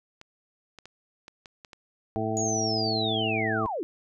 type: clicks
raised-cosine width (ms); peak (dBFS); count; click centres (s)
0.2; -27; 7; 0.214 / 0.787 / 0.856 / 1.281 / 1.458 / 1.648 / 1.732
type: harmonic tone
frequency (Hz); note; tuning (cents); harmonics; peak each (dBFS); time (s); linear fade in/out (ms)
110; A2; 0; 1 / 2 / 3 / 4 / 6 / 7; -33 / -33 / -33 / -33 / -33 / -33; 2.16-3.66; 0
type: linear sweep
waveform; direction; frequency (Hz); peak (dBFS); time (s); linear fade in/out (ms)
sine; down; 6830 to 285.5; -28; 2.37-3.83; 0
effects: none